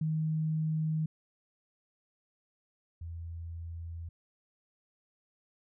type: tone pair in turn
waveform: sine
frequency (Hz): 157.1 / 83.65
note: D#3 / E2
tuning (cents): +17 / +26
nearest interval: major seventh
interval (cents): 1091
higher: first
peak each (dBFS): -28 / -38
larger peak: first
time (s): 0.01-1.06 / 3.01-4.09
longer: second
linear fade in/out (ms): 5
effects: none